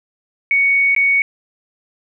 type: tone with dropouts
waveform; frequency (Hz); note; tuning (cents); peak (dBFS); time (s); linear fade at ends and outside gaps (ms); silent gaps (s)
sine; 2229; C#7; +9; -11; 0.51-1.22; 1; 0.949-0.963
effects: none